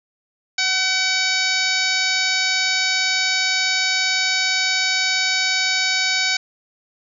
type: harmonic tone with a mistuned harmonic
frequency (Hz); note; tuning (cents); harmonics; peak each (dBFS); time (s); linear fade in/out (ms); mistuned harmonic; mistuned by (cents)
758; F#5; +42; 1 / 2 / 3 / 4 / 5 / 6 / 7 / 8 / 9; -32 / -25 / -22 / -32 / -25 / -24 / -26 / -32 / -30; 0.58-6.37; 5; 1; -25
effects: none